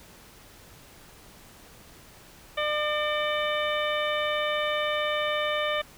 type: harmonic tone with a mistuned harmonic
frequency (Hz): 600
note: D5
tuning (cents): +37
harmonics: 1 / 2 / 3 / 4 / 5 / 6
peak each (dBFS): -28 / -31 / -33 / -34 / -35 / -36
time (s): 2.57-5.82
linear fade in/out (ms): 10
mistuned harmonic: 4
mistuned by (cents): -62
effects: pink hiss -51 dBFS RMS until 5.97 s